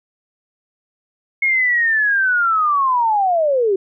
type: linear sweep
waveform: sine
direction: down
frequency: 2174 to 370 Hz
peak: -13 dBFS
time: 1.42-3.76 s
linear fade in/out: 5 ms
effects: none